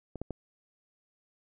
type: clicks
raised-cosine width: 2 ms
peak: -26 / -22 / -22 dBFS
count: 3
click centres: 0.157 / 0.216 / 0.307 s
effects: none